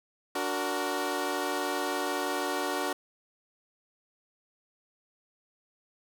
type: chord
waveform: 15% pulse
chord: D augmented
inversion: none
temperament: equal with one note detuned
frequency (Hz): 290.8 / 370 / 466.2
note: D4 / F#4 / A#4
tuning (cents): -17 / 0 / 0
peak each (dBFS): -27 / -26 / -29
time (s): 0.35-2.93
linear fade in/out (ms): 5
effects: none